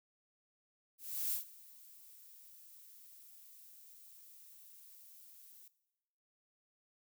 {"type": "noise with ADSR envelope", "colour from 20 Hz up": "violet", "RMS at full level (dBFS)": -35, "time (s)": [0.98, 5.68], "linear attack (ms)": 340, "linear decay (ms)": 120, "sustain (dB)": -23, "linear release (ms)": 3, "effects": ["noise-tail reverb RT60 1.0 s tail -18 dB re dry"]}